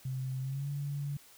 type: tone with pitch glide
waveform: sine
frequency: 130.81 to 142.65 Hz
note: C3 to C#3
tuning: 0 to +50 cents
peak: -33 dBFS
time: 0.05-1.17 s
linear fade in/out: 5 ms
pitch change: +150 cents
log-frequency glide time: 0.41-0.69 s
effects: white hiss -58 dBFS RMS until 1.37 s